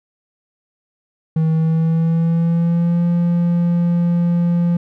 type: tone with pitch glide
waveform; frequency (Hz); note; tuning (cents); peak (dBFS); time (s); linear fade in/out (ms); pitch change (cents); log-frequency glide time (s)
triangle; 160 to 172.48; D#3 to F3; +49 to -21; -11; 1.36-4.77; 5; +130; 1.51-3.05
effects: none